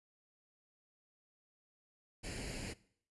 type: noise with comb filter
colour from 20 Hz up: pink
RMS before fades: -43 dBFS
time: 2.23-2.74 s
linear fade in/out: 20 ms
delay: 0.42 ms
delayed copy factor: +0.7
effects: noise-tail reverb RT60 0.6 s tail -20 dB re dry + resampled to 24000 Hz